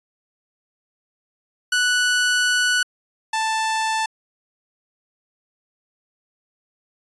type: tone pair in turn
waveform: sawtooth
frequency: 1480 / 882.6 Hz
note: F#6 / A5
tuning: 0 / +5 cents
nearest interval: major sixth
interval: 895 cents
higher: first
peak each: -13 / -16 dBFS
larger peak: first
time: 1.72-2.83 / 3.33-4.06 s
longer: first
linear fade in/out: 5 ms
effects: resampled to 22050 Hz